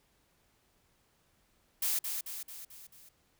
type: noise with echo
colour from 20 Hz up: blue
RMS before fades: -31 dBFS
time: 1.82-1.99 s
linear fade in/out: 5 ms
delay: 220 ms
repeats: 5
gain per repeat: -5 dB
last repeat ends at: 3.09 s
effects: pink hiss -71 dBFS RMS until 3.39 s